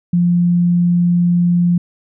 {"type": "tone", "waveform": "sine", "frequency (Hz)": 174.61, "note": "F3", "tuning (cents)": 0, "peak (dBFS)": -10, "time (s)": [0.13, 1.78], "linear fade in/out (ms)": 5, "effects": []}